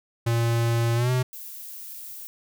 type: tone with pitch glide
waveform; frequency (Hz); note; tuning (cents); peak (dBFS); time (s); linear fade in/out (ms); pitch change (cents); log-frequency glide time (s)
square; 116.54 to 127.09; A#2 to C3; 0 to -50; -21; 0.26-1.23; 10; +150; 0.95-1.11
type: noise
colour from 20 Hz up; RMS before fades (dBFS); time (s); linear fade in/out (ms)
violet; -39; 1.33-2.27; 0
effects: none